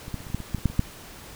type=clicks; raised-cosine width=5 ms; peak=-24 / -17 / -29 / -27 / -26 / -13 / -23 / -13 / -27 / -8 / -23 / -7 dBFS; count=12; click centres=0.081 / 0.143 / 0.205 / 0.268 / 0.301 / 0.346 / 0.403 / 0.547 / 0.583 / 0.657 / 0.7 / 0.794 s; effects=pink hiss -44 dBFS RMS until 1.35 s